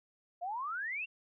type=exponential sweep; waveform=sine; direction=up; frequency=674 to 2794 Hz; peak=-35 dBFS; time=0.41-1.06 s; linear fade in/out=20 ms; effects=none